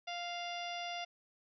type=harmonic tone with a mistuned harmonic; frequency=698 Hz; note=F5; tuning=1 cent flat; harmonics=1 / 2 / 3 / 4 / 5 / 6 / 7 / 8; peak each=-41 / -51 / -47 / -46 / -48 / -61 / -51 / -56 dBFS; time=0.07-1.05 s; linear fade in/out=10 ms; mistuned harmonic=8; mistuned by=+34 cents; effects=none